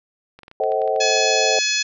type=clicks; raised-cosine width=0.3 ms; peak=-26 dBFS; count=11; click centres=0.39 / 0.433 / 0.481 / 0.514 / 0.637 / 0.72 / 0.818 / 0.877 / 0.962 / 1.103 / 1.171 s
type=chord; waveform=sine; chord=A diminished seventh; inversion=none; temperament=just; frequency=440 / 528 / 633.6 / 760.3 Hz; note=A4 / C5 / Eb5 / Gb5; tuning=0 / +16 / +31 / +47 cents; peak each=-23 dBFS; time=0.6-1.59 s; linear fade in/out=2 ms
type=harmonic tone; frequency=849 Hz; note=G#5; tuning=38 cents sharp; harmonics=2 / 3 / 4 / 5 / 6 / 7 / 8; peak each=-28 / -23 / -26 / -25 / -27 / -26 / -29 dBFS; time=1-1.83 s; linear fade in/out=10 ms
effects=none